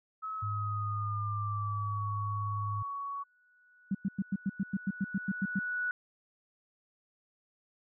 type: tone with pitch glide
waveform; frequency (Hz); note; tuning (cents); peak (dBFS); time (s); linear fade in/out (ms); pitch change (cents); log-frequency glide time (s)
sine; 1287 to 1120.4; E6 to C#6; -42 to +18; -35; 0.22-3.24; 20; -240; 0.39-2.08
type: tone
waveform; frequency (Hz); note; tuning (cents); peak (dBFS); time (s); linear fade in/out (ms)
sine; 103.83; G#2; 0; -33; 0.42-2.83; 10
type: tone with exponential growth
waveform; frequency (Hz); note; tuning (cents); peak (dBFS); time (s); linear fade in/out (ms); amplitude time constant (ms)
sine; 1473; F#6; -8; -29; 3.15-5.91; 1; 600
type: tone bursts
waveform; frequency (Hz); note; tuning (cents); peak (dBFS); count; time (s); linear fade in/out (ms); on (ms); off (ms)
sine; 195; G3; -9; -27; 13; 3.91-5.592; 5; 38; 99
effects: none